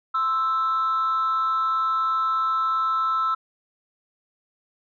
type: tone pair together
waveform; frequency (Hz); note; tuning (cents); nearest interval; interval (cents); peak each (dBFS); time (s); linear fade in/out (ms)
sine; 1046.5 / 1318.5; C6 / E6; 0 / 0; major third; 400; -27 / -19; 0.14-3.35; 10
effects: tanh soft clip ceiling -17 dBFS